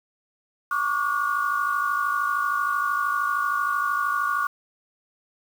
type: tone cluster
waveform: sine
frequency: 1117 / 1170 / 1443 Hz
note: C#6 / D6 / F#6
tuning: +13 / -7 / -44 cents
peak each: -26 dBFS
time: 0.71-4.47 s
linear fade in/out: 5 ms
effects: 7-bit